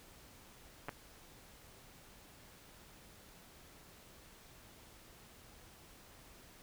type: clicks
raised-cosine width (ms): 0.5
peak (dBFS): -26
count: 2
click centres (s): 0.885 / 0.892
effects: pink hiss -59 dBFS RMS until 6.62 s